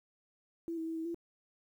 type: tone with pitch steps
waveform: sine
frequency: 334 / 323.7 / 326.1 / 323.3 / 338.3 Hz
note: E4 / E4 / E4 / E4 / E4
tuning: +23 / -31 / -19 / -34 / +45 cents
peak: -35 dBFS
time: 0.68-1.145 s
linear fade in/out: 0 ms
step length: 93 ms
effects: 11-bit